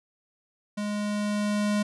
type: tone with level ramp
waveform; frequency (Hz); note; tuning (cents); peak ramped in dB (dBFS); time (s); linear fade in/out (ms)
square; 207.7; G#3; 0; -29 to -23; 0.77-1.83; 10
effects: resampled to 24000 Hz